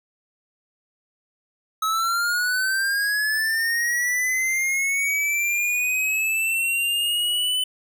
square linear sweep, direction up, 1281 to 3019 Hz, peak -21 dBFS, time 1.82-7.64 s, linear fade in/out 5 ms, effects none

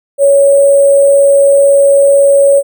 sine tone with sample-and-hold, 558 Hz, C#5, 11 cents sharp, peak -3 dBFS, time 0.18-2.63 s, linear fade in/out 50 ms, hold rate 8820 Hz, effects none

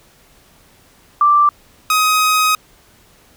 sine / sawtooth tone pair in turn, 1174.7 / 1259 Hz, D6 / D#6, 0 / +20 cents, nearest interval minor second, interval 120 cents, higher second, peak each -8 dBFS, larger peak neither, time 1.21-1.49 / 1.9-2.55 s, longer second, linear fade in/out 2 ms, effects pink hiss -50 dBFS RMS until 3.36 s

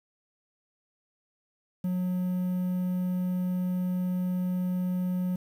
triangle tone, 181.6 Hz, F#3, 32 cents flat, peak -24 dBFS, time 1.84-5.36 s, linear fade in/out 5 ms, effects 9-bit

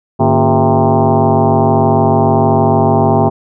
sine tone with frequency modulation, 279.3 Hz, C#4, 13 cents sharp, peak -7 dBFS, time 0.19-3.3 s, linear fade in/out 20 ms, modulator 128 Hz, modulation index 5, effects none

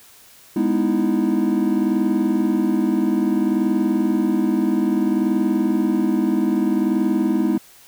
triangle chord, E major seventh, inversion first, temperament just, 206 / 247.2 / 309 / 329.6 Hz, G#3 / B3 / D#4 / E4, -14 / +2 / -12 / 0 cents, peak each -20 dBFS, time 0.56-7.58 s, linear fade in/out 5 ms, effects white hiss -48 dBFS RMS until 7.87 s

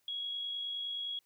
sine tone with amplitude modulation, 3322 Hz, G#7, in tune, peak -34 dBFS, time 0.08-1.19 s, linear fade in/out 2 ms, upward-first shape sine, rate 49.7 Hz, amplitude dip 30%, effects white hiss -75 dBFS RMS until 1.25 s

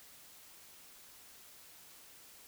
silence, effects white hiss -57 dBFS RMS until 2.47 s

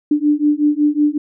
sine beating tone pair, 293.7 / 299.1 Hz, D4 / D4, 0 / +32 cents, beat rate 5.4 Hz, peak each -15 dBFS, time 0.11-1.18 s, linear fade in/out 5 ms, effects none

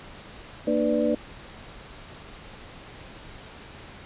sine tone cluster, 231.9 / 301.5 / 495.2 / 589 Hz, A#3 / D4 / B4 / D5, -9 / +46 / +5 / +5 cents, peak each -26 dBFS, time 0.67-1.15 s, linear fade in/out 5 ms, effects pink hiss -44 dBFS RMS until 4.05 s + resampled to 8000 Hz

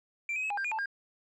sine tone with pitch steps, 2355 / 2524 / 2575 / 817 / 1586 / 2436 / 880 / 1612 Hz, D7 / D#7 / E7 / G#5 / G6 / D#7 / A5 / G6, +4 / +24 / -41 / -29 / +20 / -37 / 0 / +48 cents, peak -28 dBFS, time 0.29-0.858 s, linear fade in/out 2 ms, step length 71 ms, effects tanh soft clip ceiling -29 dBFS

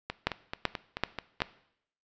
two click trains, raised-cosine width 0.3 ms, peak -17 / -9 dBFS, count 7 / 4, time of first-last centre 0.1-1.404 / 0.27-1.419 s, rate 4.6 / 2.61 Hz, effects noise-tail reverb RT60 0.7 s tail -18 dB re dry + resampled to 16000 Hz

